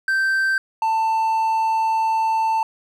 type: tone pair in turn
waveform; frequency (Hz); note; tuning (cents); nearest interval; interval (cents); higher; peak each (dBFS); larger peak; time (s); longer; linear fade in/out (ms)
triangle; 1560 / 890; G6 / A5; -9 / +20; minor seventh; 971; first; -15; neither; 0.08-0.58 / 0.82-2.63; second; 2
effects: none